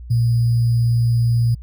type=tone with sample-and-hold; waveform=sine; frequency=117.7 Hz; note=A#2; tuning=17 cents sharp; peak=-13 dBFS; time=0.1-1.55 s; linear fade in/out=10 ms; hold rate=4900 Hz; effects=added 60 Hz sine -32 dBFS peak until 1.62 s